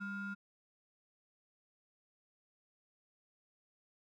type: ring-modulated tone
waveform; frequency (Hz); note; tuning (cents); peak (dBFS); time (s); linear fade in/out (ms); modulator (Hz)
triangle; 605; D#5; -49; -34; 0-0.35; 20; 803
effects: none